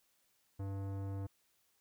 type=tone with tanh clipping; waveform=sine; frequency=98 Hz; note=G2; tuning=in tune; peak=-40 dBFS; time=0.59-1.27 s; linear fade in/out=10 ms; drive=18 dB; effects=white hiss -75 dBFS RMS until 1.8 s